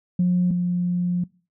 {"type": "tone pair in turn", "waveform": "sine", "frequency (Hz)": [178.9, 177.15], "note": ["F3", "F3"], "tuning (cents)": [42, 25], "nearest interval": "unison", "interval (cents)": 17, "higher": "first", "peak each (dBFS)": [-15, -19], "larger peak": "first", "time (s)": [[0.19, 0.51], [0.51, 1.24]], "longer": "second", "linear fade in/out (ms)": 5, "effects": ["noise-tail reverb RT60 0.4 s tail -24 dB re dry", "tanh soft clip ceiling -12 dBFS"]}